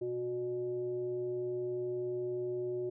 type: tone with frequency modulation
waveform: sine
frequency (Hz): 365.8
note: F#4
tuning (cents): -20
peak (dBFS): -33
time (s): 0.01-2.9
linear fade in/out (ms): 10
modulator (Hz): 240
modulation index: 0.43
effects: none

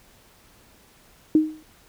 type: tone with exponential decay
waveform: sine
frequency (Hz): 311.1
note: D#4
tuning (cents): 0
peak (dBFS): -10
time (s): 1.35-1.63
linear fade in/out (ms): 2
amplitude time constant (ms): 59
effects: pink hiss -55 dBFS RMS until 1.88 s

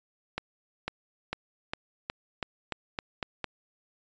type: accelerating click train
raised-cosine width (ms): 0.3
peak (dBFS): -15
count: 10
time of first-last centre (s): 0.38-3.443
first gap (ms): 500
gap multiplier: 0.9
effects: resampled to 16000 Hz

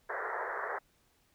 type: band-pass noise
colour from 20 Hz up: white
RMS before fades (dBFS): -37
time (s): 0.09-0.79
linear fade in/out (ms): 10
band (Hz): 380 to 1900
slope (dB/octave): 96
effects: pink hiss -70 dBFS RMS until 1.34 s

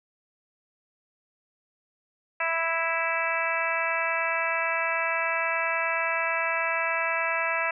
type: harmonic tone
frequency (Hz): 329.7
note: E4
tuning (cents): 0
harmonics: 2 / 3 / 4 / 5 / 6 / 7 / 8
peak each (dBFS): -32 / -32 / -32 / -32 / -32 / -32 / -32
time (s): 2.4-7.71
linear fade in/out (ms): 5
effects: none

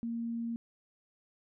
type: tone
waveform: sine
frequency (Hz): 232.1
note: A#3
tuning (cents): -7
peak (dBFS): -33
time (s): 0.03-0.56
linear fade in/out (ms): 0
effects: none

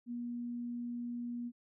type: tone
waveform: sine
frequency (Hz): 239.9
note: A#3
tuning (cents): +50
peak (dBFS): -37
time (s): 0.06-1.52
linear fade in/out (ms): 50
effects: none

